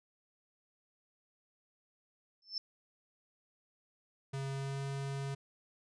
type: tone with exponential growth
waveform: sine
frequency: 5300 Hz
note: E8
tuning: 9 cents sharp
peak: -31 dBFS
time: 2.42-2.58 s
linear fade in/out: 2 ms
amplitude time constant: 33 ms
type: tone with pitch glide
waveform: square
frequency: 136.4 to 137.91 Hz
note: C#3 to C#3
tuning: -28 to -9 cents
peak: -37 dBFS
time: 4.33-5.35 s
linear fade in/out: 10 ms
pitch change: +19 cents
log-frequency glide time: 4.5-4.83 s
effects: resampled to 22050 Hz